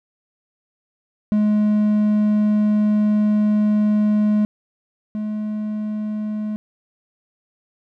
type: tone pair in turn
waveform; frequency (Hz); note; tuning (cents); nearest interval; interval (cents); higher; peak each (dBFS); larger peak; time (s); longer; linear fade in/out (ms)
triangle; 210.7 / 212.7; G#3 / G#3; +25 / +42; unison; 17; second; -12 / -20; first; 1.32-4.45 / 5.15-6.56; first; 0
effects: none